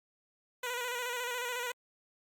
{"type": "tone with vibrato", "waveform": "10% pulse", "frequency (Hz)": 489.8, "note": "B4", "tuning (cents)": -14, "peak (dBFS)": -26, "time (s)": [0.63, 1.72], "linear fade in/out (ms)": 5, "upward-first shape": "square", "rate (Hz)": 14, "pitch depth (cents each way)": 42, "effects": ["Opus 48 kbps"]}